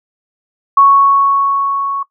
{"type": "tone with level ramp", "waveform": "sine", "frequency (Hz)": 1108.7, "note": "C#6", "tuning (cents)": 0, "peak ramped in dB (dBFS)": [-3, -16], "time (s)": [0.77, 2.03], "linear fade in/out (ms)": 5, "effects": ["noise-tail reverb RT60 0.1 s tail -19 dB re dry"]}